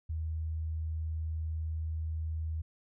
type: tone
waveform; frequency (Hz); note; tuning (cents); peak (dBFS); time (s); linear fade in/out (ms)
sine; 79.6; D#2; +40; -32; 0.09-2.62; 10
effects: none